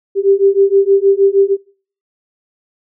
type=beating tone pair; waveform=sine; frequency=390.7 / 397.1 Hz; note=G4 / G4; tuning=-6 / +22 cents; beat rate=6.4 Hz; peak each=-11 dBFS; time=0.15-1.57 s; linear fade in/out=50 ms; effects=noise-tail reverb RT60 0.5 s tail -24 dB re dry